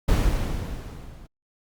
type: noise with level ramp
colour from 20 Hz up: brown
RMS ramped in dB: -17 to -45 dBFS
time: 0.08-1.27 s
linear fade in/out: 10 ms
effects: Opus 48 kbps